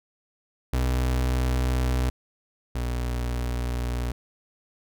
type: tone pair in turn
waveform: 35% pulse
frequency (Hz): 62.8 / 60.77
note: B1 / B1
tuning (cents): +30 / -27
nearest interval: minor second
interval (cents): 57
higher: first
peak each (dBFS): -20 / -24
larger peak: first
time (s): 0.73-2.1 / 2.75-4.12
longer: neither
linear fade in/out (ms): 5
effects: none